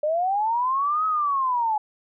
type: linear two-way sweep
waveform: sine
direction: up then down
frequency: 587.3 to 1285 to 837 Hz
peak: -20 dBFS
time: 0.03-1.78 s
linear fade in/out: 5 ms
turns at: 1.06 s
effects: none